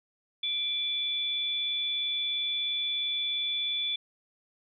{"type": "tone pair together", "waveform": "sine", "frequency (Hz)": [2349, 3463], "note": ["D7", "A7"], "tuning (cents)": [0, -28], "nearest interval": "perfect fifth", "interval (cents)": 672, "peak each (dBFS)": [-38, -28], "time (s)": [0.43, 3.96], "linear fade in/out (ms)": 5, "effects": []}